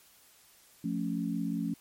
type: chord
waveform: sine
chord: F augmented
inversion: none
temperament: equal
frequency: 174.61 / 220 / 277.2 Hz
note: F3 / A3 / C#4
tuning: 0 / 0 / 0 cents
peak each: -34 dBFS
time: 0.84-1.74 s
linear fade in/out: 5 ms
effects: white hiss -60 dBFS RMS until 1.8 s + MP3 64 kbps